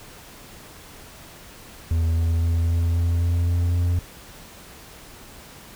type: tone with pitch steps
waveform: triangle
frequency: 82.3 / 83.02 / 83.74 / 84.47 / 85.2 / 85.94 / 86.69 / 87.45 Hz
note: E2 / E2 / E2 / E2 / F2 / F2 / F2 / F2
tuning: -2 / +13 / +28 / +43 / -42 / -27 / -12 / +3 cents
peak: -16 dBFS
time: 1.91-3.99 s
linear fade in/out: 0 ms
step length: 260 ms
effects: pink hiss -44 dBFS RMS until 5.75 s